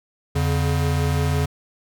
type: tone pair together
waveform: square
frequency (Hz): 84.1 / 142.09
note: E2 / C#3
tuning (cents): +35 / +43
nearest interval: major sixth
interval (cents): 908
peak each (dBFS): -22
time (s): 0.35-1.46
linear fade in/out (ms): 10
effects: none